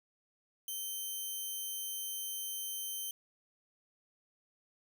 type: tone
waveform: 5% pulse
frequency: 3100 Hz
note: G7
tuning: 20 cents flat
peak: -29 dBFS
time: 0.68-3.11 s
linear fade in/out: 2 ms
effects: none